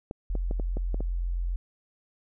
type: clicks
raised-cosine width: 2 ms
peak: -21 dBFS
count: 7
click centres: 0.111 / 0.353 / 0.511 / 0.598 / 0.77 / 0.944 / 1.006 s
type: tone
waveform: sine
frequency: 43.65 Hz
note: F1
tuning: in tune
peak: -26 dBFS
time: 0.3-1.56 s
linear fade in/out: 0 ms
effects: none